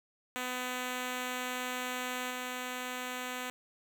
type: tone with level steps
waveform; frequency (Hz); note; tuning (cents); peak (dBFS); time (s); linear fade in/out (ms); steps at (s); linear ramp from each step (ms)
5% pulse; 251.2; B3; +30; -23 / -25; 0.36-3.5; 0; 2.3; 10
effects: none